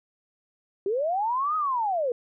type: linear two-way sweep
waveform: sine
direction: up then down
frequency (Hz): 372.8 to 1275 to 461.3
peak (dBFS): -23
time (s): 0.86-2.12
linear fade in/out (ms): 2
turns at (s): 1.56
effects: none